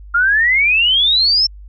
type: exponential sweep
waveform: sine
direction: up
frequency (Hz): 1376 to 5420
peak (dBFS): -10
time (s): 0.14-1.47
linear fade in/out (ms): 10
effects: added 50 Hz sine -33 dBFS peak until 1.68 s